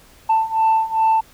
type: beating tone pair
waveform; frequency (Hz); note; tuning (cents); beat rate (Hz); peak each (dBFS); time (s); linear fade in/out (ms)
sine; 886 / 888.5; A5 / A5; +12 / +17; 2.5; -17 / -15; 0.29-1.21; 10
effects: tanh soft clip ceiling -10 dBFS + pink hiss -49 dBFS RMS until 1.33 s